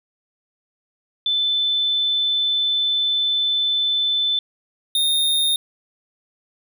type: tone pair in turn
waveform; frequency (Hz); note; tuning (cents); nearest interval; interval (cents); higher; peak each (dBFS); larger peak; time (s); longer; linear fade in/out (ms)
sine / square; 3520 / 3675; A7 / A#7; 0 / -25; minor second; 75; second; -17; neither; 1.26-4.39 / 4.95-5.56; first; 2
effects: none